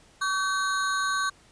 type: ring-modulated tone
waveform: square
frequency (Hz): 1335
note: E6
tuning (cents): +22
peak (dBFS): -22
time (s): 0.21-1.3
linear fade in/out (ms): 10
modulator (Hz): 202
effects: pink hiss -57 dBFS RMS until 1.51 s + resampled to 22050 Hz